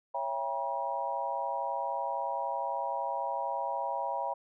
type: chord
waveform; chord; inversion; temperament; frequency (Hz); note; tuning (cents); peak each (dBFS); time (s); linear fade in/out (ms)
sine; C# diminished seventh; none; just; 554.4 / 665.2 / 798.3 / 957.9; C#5 / E5 / G5 / Bb5; 0 / +16 / +31 / +47; -38 / -38 / -36 / -34; 0.14-4.34; 10
effects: none